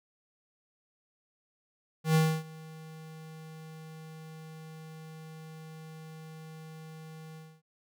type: tone with ADSR envelope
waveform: square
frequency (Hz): 158.6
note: D#3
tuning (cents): +33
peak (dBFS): -21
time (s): 2.04-7.62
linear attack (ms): 110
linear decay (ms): 280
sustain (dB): -24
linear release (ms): 260
effects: none